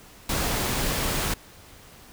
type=noise; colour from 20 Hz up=pink; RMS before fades=-26 dBFS; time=0.29-1.34 s; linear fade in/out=5 ms; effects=pink hiss -49 dBFS RMS until 2.12 s